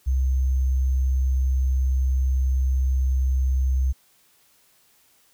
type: tone with sample-and-hold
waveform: sine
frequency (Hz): 65.41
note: C2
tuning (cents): 0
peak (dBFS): -18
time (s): 0.06-3.93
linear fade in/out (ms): 20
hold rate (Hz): 6300
effects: white hiss -60 dBFS RMS until 5.33 s